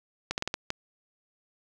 clicks, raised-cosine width 0.2 ms, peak -12 dBFS, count 6, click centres 0.31 / 0.379 / 0.424 / 0.476 / 0.541 / 0.704 s, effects none

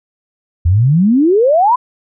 sine exponential sweep, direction up, 80 to 1034 Hz, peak -7 dBFS, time 0.65-1.76 s, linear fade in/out 10 ms, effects none

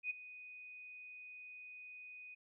sine tone with ADSR envelope, 2489 Hz, D#7, in tune, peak -34 dBFS, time 0.03-2.35 s, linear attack 72 ms, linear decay 15 ms, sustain -16 dB, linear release 13 ms, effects none

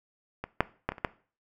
clicks, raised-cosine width 0.5 ms, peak -19 / -6 / -12 / -21 / -28 / -10 dBFS, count 6, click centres 0.44 / 0.606 / 0.89 / 0.92 / 0.982 / 1.048 s, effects noise-tail reverb RT60 0.4 s tail -19 dB re dry

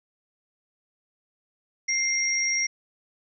sine tone pair together, 2109 / 5630 Hz, C7 / F8, +13 / +13 cents, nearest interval octave + perfect fourth, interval 1700 cents, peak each -25 dBFS, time 1.88-2.67 s, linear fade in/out 10 ms, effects none

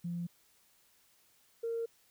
sine tone pair in turn, 172.6 / 460.8 Hz, F3 / A#4, -20 / -20 cents, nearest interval octave + perfect fourth, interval 1700 cents, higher second, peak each -34 / -32 dBFS, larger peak second, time 0.04-0.27 / 1.63-1.86 s, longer neither, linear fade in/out 10 ms, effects tanh soft clip ceiling -28 dBFS + white hiss -68 dBFS RMS until 2.1 s

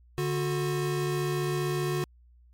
square tone pair together, 146.35 / 363.9 Hz, D3 / F#4, -6 / -29 cents, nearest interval octave + major third, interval 1577 cents, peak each -30 / -30 dBFS, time 0.18-2.04 s, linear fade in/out 0 ms, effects added 60 Hz sine -54 dBFS peak until 2.53 s + MP3 64 kbps

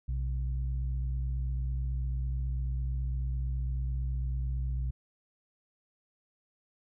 sine tone pair together, 61.74 / 130.82 Hz, B1 / C3, 0 / 0 cents, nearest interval octave + minor second, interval 1300 cents, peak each -29 / -36 dBFS, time 0.08-4.91 s, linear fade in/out 10 ms, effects tanh soft clip ceiling -23 dBFS

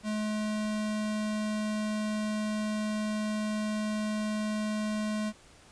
square tone, 213.3 Hz, G#3, 46 cents sharp, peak -30 dBFS, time 0.03-5.33 s, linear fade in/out 50 ms, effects pink hiss -56 dBFS RMS until 5.71 s + resampled to 22050 Hz

